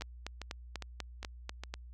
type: two click trains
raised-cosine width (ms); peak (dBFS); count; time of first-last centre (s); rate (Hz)
0.2; -21 / -24; 8 / 5; 0.02-1.74 / 0.01-1.636; 4.07 / 2.46
effects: added 60 Hz sine -47 dBFS peak until 1.93 s